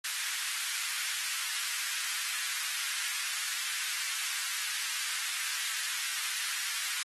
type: high-pass noise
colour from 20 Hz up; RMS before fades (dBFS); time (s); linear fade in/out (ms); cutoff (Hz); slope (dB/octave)
pink; -35; 0.04-7.03; 5; 1500; 24
effects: AAC 32 kbps